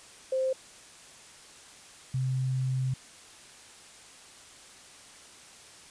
sine tone pair in turn, 523.3 / 130.18 Hz, C5 / C3, 0 / -8 cents, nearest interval 2 octaves, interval 2408 cents, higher first, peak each -25 / -26 dBFS, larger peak first, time 0.32-0.53 / 2.14-2.94 s, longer second, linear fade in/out 5 ms, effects white hiss -51 dBFS RMS until 5.9 s + resampled to 22050 Hz

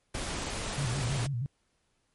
pink noise, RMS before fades -35 dBFS, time 0.14-1.27 s, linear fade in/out 10 ms
sine tone with vibrato, 129 Hz, C3, 24 cents flat, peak -29 dBFS, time 0.78-1.46 s, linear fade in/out 0 ms, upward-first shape square, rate 6.3 Hz, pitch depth 140 cents each way
effects pink hiss -74 dBFS RMS until 2.14 s + MP3 48 kbps

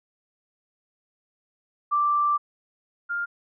sine tone pair in turn, 1174.7 / 1403 Hz, D6 / F6, 0 / +8 cents, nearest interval minor third, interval 308 cents, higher second, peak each -19 / -25 dBFS, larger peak first, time 1.91-2.38 / 3.09-3.26 s, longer first, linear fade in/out 20 ms, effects none

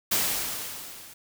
white noise with level ramp, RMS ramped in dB -23 to -47 dBFS, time 0.11-1.14 s, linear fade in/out 10 ms, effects none

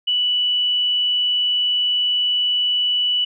sine tone, 2960 Hz, F#7, in tune, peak -16 dBFS, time 0.07-3.25 s, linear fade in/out 10 ms, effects none

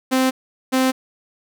sawtooth tone pair in turn, 260.2 / 260.2 Hz, C4 / C4, -9 / -9 cents, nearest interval unison, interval 0 cents, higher neither, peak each -11 dBFS, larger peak neither, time 0.11-0.31 / 0.72-0.92 s, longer neither, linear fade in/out 20 ms, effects none

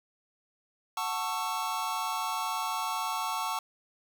square chord, F# minor seventh, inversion none, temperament just, 740 / 888 / 1110 / 1332 Hz, F#5 / A5 / C#6 / E6, 0 / +16 / +2 / +18 cents, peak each -39 / -35 / -35 / -39 dBFS, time 0.97-3.59 s, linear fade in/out 2 ms, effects 11-bit

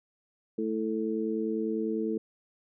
harmonic tone, 110 Hz, A2, in tune, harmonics 2 / 3 / 4, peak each -32 / -32 / -32 dBFS, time 0.58-2.18 s, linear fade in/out 5 ms, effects none

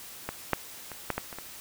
clicks, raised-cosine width 0.5 ms, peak -16 / -8 / -24 / -12 / -14 / -25 / -23 dBFS, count 7, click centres 0.29 / 0.533 / 0.917 / 1.103 / 1.18 / 1.328 / 1.386 s, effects white hiss -45 dBFS RMS until 1.6 s

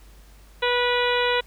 harmonic tone, 488.7 Hz, B4, 18 cents flat, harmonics 1 / 2 / 3 / 4 / 5 / 6 / 7 / 8, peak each -23 / -26 / -28 / -29 / -30 / -31 / -31 / -32 dBFS, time 0.62-1.41 s, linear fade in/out 10 ms, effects added 50 Hz sine -47 dBFS peak until 1.46 s + pink hiss -55 dBFS RMS until 1.46 s

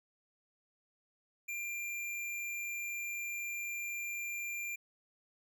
square tone, 2382 Hz, D7, 24 cents sharp, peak -38 dBFS, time 1.48-4.76 s, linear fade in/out 10 ms, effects none

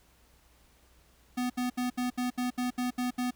square tone bursts, 248.3 Hz, B3, 9 cents sharp, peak -29 dBFS, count 10, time 1.37-3.309 s, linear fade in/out 10 ms, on 130 ms, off 71 ms, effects added 60 Hz sine -64 dBFS peak until 3.35 s + pink hiss -64 dBFS RMS until 3.35 s

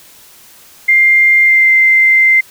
sine tone with pitch glide, 2100 to 2083 Hz, C7 to C7, +6 to -8 cents, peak -5 dBFS, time 0.88-2.41 s, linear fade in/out 10 ms, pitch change -14 cents, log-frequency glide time 1.44-1.73 s, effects white hiss -41 dBFS RMS until 2.5 s

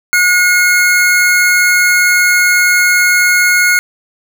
square tone pair together, 1445.5 / 2159 Hz, F#6 / C#7, -41 / -46 cents, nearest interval perfect fifth, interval 695 cents, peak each -11 dBFS, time 0.13-3.79 s, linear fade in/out 0 ms, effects none

